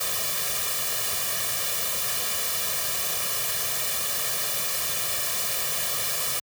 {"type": "noise with comb filter", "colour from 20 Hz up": "white", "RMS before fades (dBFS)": -27, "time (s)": [0, 6.4], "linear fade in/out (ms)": 10, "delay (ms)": 1.7, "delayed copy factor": 0.95, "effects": ["high-pass 80 Hz 12 dB/octave"]}